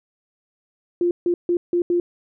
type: tone bursts at uneven times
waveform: sine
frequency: 349.2 Hz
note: F4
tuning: in tune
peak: -16 dBFS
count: 5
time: 1.01-1.11 / 1.26-1.34 / 1.49-1.57 / 1.73-1.82 / 1.9-2 s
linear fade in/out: 2 ms
effects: none